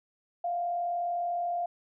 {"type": "tone with frequency modulation", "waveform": "sine", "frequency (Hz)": 698.5, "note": "F5", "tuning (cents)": 0, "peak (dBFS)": -28, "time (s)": [0.44, 1.66], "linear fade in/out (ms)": 5, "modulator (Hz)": 40.2, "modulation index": 0.44, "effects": []}